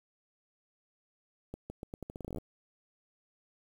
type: accelerating click train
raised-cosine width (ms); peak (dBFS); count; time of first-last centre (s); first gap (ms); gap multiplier
2; -27; 16; 1.54-2.384; 160; 0.82
effects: 9-bit